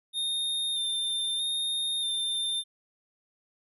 square tone with vibrato, 3636 Hz, A#7, 44 cents flat, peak -28 dBFS, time 0.13-2.64 s, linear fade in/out 50 ms, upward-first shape square, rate 0.79 Hz, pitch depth 20 cents each way, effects none

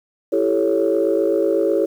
sine chord, A dominant seventh, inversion second, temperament equal with one note detuned, 333.3 / 392 / 440 / 554.4 Hz, E4 / G4 / A4 / C#5, +19 / 0 / 0 / 0 cents, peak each -20 dBFS, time 0.32-1.86 s, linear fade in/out 10 ms, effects tanh soft clip ceiling -7 dBFS + 8-bit

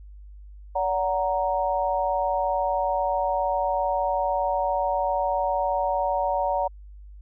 sine chord, D augmented, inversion none, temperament equal with one note detuned, 572.9 / 740 / 932.3 Hz, D5 / F#5 / A#5, -43 / 0 / 0 cents, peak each -26 dBFS, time 0.75-6.68 s, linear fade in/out 10 ms, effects added 50 Hz sine -41 dBFS peak until 7.21 s

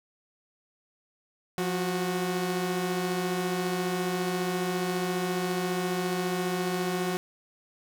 sawtooth tone pair together, 177.09 / 368.8 Hz, F3 / F#4, +24 / -6 cents, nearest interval octave + minor second, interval 1270 cents, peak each -26 dBFS, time 1.58-7.17 s, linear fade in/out 0 ms, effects none

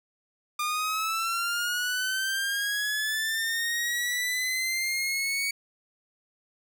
sawtooth linear sweep, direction up, 1204 to 2247 Hz, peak -23 dBFS, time 0.59-5.51 s, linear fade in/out 5 ms, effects none

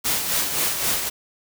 white noise with tremolo, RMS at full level -21 dBFS, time 0.04-1.1 s, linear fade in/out 20 ms, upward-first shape sine, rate 3.8 Hz, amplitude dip 50%, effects none

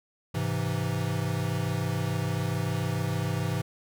square chord, Ab augmented, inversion none, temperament equal, 103.83 / 130.81 / 164.81 Hz, Ab2 / C3 / E3, 0 / 0 / 0 cents, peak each -32 dBFS, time 0.34-3.62 s, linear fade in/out 10 ms, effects none

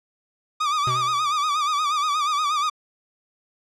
45% pulse tone with vibrato, 1197 Hz, D6, 33 cents sharp, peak -20 dBFS, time 0.6-2.7 s, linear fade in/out 10 ms, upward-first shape sine, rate 8.4 Hz, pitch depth 87 cents each way
square tone with exponential decay, 125.7 Hz, B2, 31 cents sharp, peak -25 dBFS, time 0.87-1.38 s, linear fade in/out 2 ms, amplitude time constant 110 ms
effects low-pass 6000 Hz 12 dB/octave

